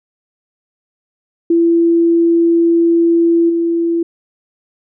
sine tone with level steps, 336.4 Hz, E4, 35 cents sharp, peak -8 / -12 dBFS, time 1.5-4.03 s, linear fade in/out 5 ms, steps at 3.49 s, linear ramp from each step 10 ms, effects none

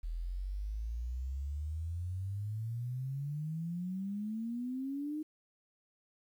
sine exponential sweep, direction up, 40 to 311.1 Hz, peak -35 dBFS, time 0.03-5.23 s, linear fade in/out 10 ms, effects 11-bit

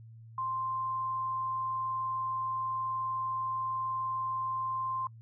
sine tone, 1046.5 Hz, C6, in tune, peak -31 dBFS, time 0.38-5.07 s, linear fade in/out 2 ms, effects noise-tail reverb RT60 0.1 s tail -26 dB re dry + added 113 Hz sine -48 dBFS peak until 5.21 s

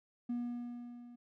triangle tone with level ramp, 240.9 Hz, B3, 43 cents flat, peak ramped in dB -30 to -49 dBFS, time 0.29-1.16 s, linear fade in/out 10 ms, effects tanh soft clip ceiling -29 dBFS

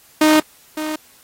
sawtooth tone with echo, 308.9 Hz, D#4, 12 cents flat, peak -6 dBFS, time 0.21-0.4 s, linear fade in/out 5 ms, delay 560 ms, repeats 1, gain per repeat -12 dB, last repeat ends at 0.96 s, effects white hiss -50 dBFS RMS until 1.23 s + AAC 48 kbps

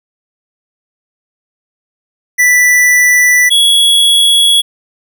square tone pair in turn, 1975.5 / 3351 Hz, B6 / G#7, 0 / +15 cents, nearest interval major sixth, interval 915 cents, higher second, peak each -6 dBFS, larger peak neither, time 2.38-3.5 / 3.5-4.62 s, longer neither, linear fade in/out 20 ms, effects none

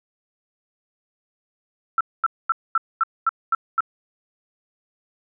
sine tone bursts, 1337 Hz, E6, 24 cents sharp, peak -15 dBFS, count 8, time 1.98-3.806 s, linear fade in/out 2 ms, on 27 ms, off 230 ms, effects none

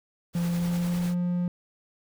pink noise with tremolo, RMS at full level -39 dBFS, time 0.33-1.15 s, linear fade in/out 50 ms, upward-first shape sine, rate 10 Hz, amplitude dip 35%
triangle tone with pitch glide, 172.1 to 176.84 Hz, F3 to F3, -25 to +22 cents, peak -22 dBFS, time 0.35-1.48 s, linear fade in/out 2 ms, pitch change +47 cents, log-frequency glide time 0.47-1.17 s
effects none

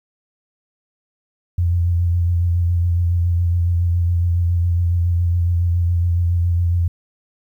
sine tone with vibrato, 86.6 Hz, F2, 14 cents flat, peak -14 dBFS, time 1.58-6.88 s, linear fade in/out 5 ms, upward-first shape sine, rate 7.2 Hz, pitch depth 29 cents each way, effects 9-bit

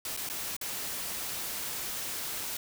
white noise with dropouts, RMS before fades -36 dBFS, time 0.05-2.57 s, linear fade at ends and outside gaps 2 ms, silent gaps 0.166-0.173 / 0.29-0.298 / 0.566-0.612 s, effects none

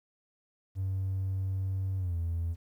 triangle tone with pitch glide, 95.5 to 84.1 Hz, G2 to E2, -45 to +35 cents, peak -26 dBFS, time 0.75-2.56 s, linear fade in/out 50 ms, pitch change -220 cents, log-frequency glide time 1.98-2.16 s, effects tanh soft clip ceiling -25 dBFS + 11-bit

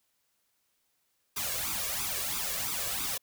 white noise with flanger, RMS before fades -33 dBFS, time 1.36-3.18 s, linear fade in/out 10 ms, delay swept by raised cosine 0.82 to 1.81 ms, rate 3 Hz, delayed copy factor +0.75, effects white hiss -75 dBFS RMS until 3.22 s

